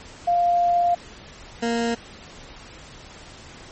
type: tone pair in turn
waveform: sine / 20% pulse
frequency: 698.5 / 233.1 Hz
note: F5 / A#3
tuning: 0 / 0 cents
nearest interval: octave + perfect fifth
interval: 1900 cents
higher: first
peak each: -16 dBFS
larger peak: neither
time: 0.27-0.95 / 1.62-1.95 s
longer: first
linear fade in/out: 10 ms
effects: pink hiss -43 dBFS RMS until 3.71 s + MP3 32 kbps

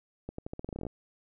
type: accelerating click train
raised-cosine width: 2 ms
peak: -24 dBFS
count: 14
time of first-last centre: 0.29-0.867 s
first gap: 94 ms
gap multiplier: 0.86
effects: none

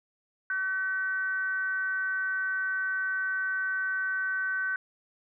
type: tone with frequency modulation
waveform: sine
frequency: 1520 Hz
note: F#6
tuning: 46 cents sharp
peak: -27 dBFS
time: 0.5-4.76 s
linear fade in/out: 2 ms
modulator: 380 Hz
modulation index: 0.35
effects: none

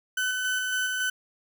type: tone with tremolo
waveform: 35% pulse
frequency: 1509 Hz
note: F#6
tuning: 34 cents sharp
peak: -23 dBFS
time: 0.17-1.1 s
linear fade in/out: 5 ms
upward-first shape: square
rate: 3.6 Hz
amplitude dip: 25%
effects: none

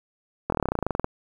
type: slowing click train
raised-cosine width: 1 ms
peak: -10 dBFS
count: 17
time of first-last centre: 0.5-1.044 s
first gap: 23 ms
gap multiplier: 1.05
effects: 8-bit

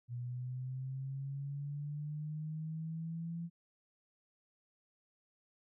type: linear sweep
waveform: sine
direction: up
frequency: 120.4 to 170 Hz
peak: -38 dBFS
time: 0.08-3.5 s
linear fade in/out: 50 ms
effects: none

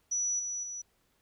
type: tone with level steps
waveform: sine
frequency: 5900 Hz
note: F#8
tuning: 6 cents flat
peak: -28 / -33 / -37 dBFS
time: 0.11-0.82 s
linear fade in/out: 10 ms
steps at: 0.39 / 0.63 s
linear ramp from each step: 5 ms
effects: pink hiss -72 dBFS RMS until 1.21 s

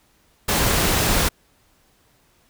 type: noise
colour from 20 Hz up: pink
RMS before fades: -19 dBFS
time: 0.48-1.29 s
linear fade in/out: 10 ms
effects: pink hiss -60 dBFS RMS until 2.49 s

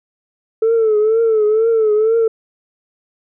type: tone with vibrato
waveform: sine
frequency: 440 Hz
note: A4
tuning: in tune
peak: -9 dBFS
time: 0.62-2.28 s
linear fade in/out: 5 ms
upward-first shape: triangle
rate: 2.1 Hz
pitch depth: 89 cents each way
effects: tanh soft clip ceiling -8 dBFS

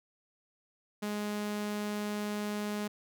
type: tone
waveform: sawtooth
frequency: 208.3 Hz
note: G#3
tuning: 5 cents sharp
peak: -29 dBFS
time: 1.02-2.88 s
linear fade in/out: 10 ms
effects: none

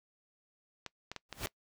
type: clicks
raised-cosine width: 0.2 ms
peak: -23 dBFS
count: 6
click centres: 0.863 / 1.116 / 1.163 / 1.327 / 1.434 / 1.471 s
type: noise with exponential growth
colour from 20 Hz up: pink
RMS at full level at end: -33 dBFS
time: 1.29-1.46 s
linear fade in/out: 1 ms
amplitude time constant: 35 ms
effects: noise-tail reverb RT60 0.1 s tail -23 dB re dry

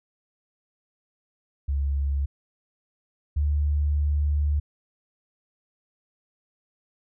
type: tone pair in turn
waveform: sine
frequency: 69.8 / 73.4 Hz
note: C#2 / D2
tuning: +13 / 0 cents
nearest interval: minor second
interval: 87 cents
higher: second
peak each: -22 / -20 dBFS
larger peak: second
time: 1.68-2.26 / 3.36-4.6 s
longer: second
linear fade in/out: 10 ms
effects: none

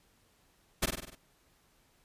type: noise with echo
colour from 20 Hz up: pink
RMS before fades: -28 dBFS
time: 0.82-0.86 s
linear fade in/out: 10 ms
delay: 49 ms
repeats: 6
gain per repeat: -4 dB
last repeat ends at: 1.154 s
effects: pink hiss -68 dBFS RMS until 2.04 s + resampled to 32000 Hz

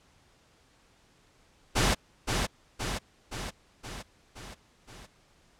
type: noise with echo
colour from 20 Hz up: pink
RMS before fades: -24 dBFS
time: 1.75-1.95 s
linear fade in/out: 20 ms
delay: 520 ms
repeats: 6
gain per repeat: -4 dB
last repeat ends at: 5.07 s
effects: pink hiss -63 dBFS RMS until 5.59 s + low-pass 8000 Hz 12 dB/octave

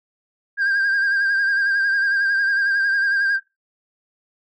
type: tone with vibrato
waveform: sine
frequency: 1600 Hz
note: G6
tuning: 35 cents sharp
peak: -14 dBFS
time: 0.57-3.4 s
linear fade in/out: 50 ms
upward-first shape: sine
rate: 11 Hz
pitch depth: 43 cents each way
effects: noise-tail reverb RT60 0.2 s tail -18 dB re dry + tanh soft clip ceiling -15 dBFS

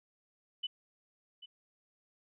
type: tone with echo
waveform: sine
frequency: 2994 Hz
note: F#7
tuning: 20 cents sharp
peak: -33 dBFS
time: 0.63-0.67 s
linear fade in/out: 10 ms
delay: 790 ms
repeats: 1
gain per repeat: -14 dB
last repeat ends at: 1.46 s
effects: none

